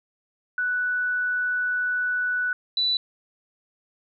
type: tone pair in turn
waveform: sine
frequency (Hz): 1483 / 3969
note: F#6 / B7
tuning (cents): +4 / +8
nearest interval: octave + perfect fourth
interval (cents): 1704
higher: second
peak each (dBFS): -22 / -20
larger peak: second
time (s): 0.58-2.53 / 2.77-2.97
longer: first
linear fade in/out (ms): 2
effects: none